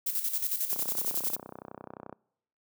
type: noise with tremolo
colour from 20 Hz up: violet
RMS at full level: -29 dBFS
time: 0.06-1.36 s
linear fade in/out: 10 ms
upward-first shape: square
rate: 11 Hz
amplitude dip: 60%
type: click train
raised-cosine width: 1 ms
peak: -27 dBFS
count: 45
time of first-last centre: 0.73-2.127 s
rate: 31.5 Hz
effects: noise-tail reverb RT60 0.8 s tail -26 dB re dry + high-pass 150 Hz 12 dB/octave